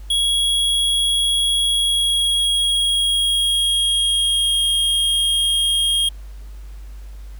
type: tone with pitch glide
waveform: square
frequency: 3322 to 3248 Hz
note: G#7 to G#7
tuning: 0 to -39 cents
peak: -16 dBFS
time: 0.1-6.09 s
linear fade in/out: 5 ms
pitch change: -39 cents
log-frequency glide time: 1.62-4.64 s
effects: added 50 Hz sine -32 dBFS peak until 7.39 s + pink hiss -52 dBFS RMS until 7.39 s